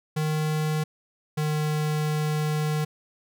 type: tone pair in turn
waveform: square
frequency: 154.3 / 152.44 Hz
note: D#3 / D#3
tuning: -14 / -35 cents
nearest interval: unison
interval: 21 cents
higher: first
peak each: -24 dBFS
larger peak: neither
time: 0.16-0.84 / 1.37-2.85 s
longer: second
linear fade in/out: 10 ms
effects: none